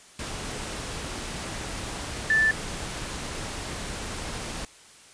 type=tone in noise; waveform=sine; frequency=1760 Hz; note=A6; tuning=in tune; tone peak=-18 dBFS; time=2.3-2.51 s; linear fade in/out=2 ms; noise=pink; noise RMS=-34 dBFS; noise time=0.19-4.65 s; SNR=+13 dB; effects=white hiss -51 dBFS RMS until 5.13 s + resampled to 22050 Hz